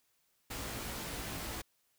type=noise with comb filter; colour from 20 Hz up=pink; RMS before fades=-41 dBFS; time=0.5-1.62 s; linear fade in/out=10 ms; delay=18 ms; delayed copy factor=+0.6; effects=white hiss -75 dBFS RMS until 1.98 s